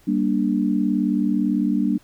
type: chord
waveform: sine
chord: G minor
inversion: none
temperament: just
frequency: 196 / 235.2 / 294 Hz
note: G3 / Bb3 / D4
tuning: 0 / +16 / +2 cents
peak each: -22 dBFS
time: 0.07-1.98 s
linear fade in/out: 10 ms
effects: pink hiss -56 dBFS RMS until 2.03 s

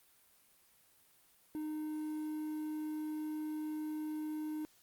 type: tone with quantisation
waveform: triangle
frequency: 307.2 Hz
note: D#4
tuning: 22 cents flat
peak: -35 dBFS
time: 1.55-4.65 s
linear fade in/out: 0 ms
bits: 10
effects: white hiss -67 dBFS RMS until 4.82 s + Opus 32 kbps

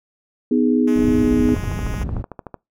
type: chord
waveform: sine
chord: G# minor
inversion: first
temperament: just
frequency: 249.2 / 311.5 / 415.3 Hz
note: B3 / D#4 / G#4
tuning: +16 / +2 / 0 cents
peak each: -15 / -19 / -21 dBFS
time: 0.51-1.55 s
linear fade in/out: 5 ms
type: tone with pitch glide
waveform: 5% pulse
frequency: 211.9 to 208.7 Hz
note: G#3 to G#3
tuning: +35 to +9 cents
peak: -22 dBFS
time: 0.87-2.04 s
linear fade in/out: 10 ms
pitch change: -26 cents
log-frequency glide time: 1.15-1.43 s
type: low-pass noise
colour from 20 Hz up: white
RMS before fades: -24 dBFS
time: 0.95-2.23 s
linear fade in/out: 20 ms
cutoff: 120 Hz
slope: 12 dB/octave
type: click train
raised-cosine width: 1 ms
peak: -17 dBFS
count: 15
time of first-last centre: 1.49-2.543 s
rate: 13.3 Hz
effects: noise-tail reverb RT60 0.2 s tail -24 dB re dry + MP3 96 kbps

